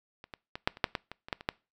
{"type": "clicks", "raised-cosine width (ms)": 0.3, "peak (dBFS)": [-29, -25, -21, -8, -29, -7, -14, -24, -27, -14, -27, -11], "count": 12, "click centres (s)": [0.241, 0.338, 0.555, 0.675, 0.771, 0.842, 0.952, 1.116, 1.285, 1.328, 1.409, 1.489], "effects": ["noise-tail reverb RT60 0.3 s tail -24 dB re dry"]}